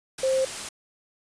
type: tone in noise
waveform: sine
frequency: 527 Hz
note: C5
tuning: 12 cents sharp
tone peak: -20 dBFS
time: 0.23-0.45 s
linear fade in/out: 5 ms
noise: white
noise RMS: -34 dBFS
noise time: 0.18-0.69 s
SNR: +11 dB
effects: resampled to 22050 Hz